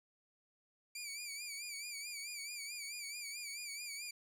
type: tone with vibrato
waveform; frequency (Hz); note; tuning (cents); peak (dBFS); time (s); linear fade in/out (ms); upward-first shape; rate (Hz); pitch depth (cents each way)
15% pulse; 2334; D7; -11; -36; 0.95-4.11; 5; sine; 4.6; 79
effects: 12-bit